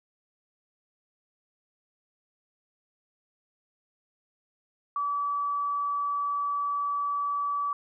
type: tone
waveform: sine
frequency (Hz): 1149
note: D6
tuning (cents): -38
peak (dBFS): -26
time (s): 4.96-7.73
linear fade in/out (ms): 2
effects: none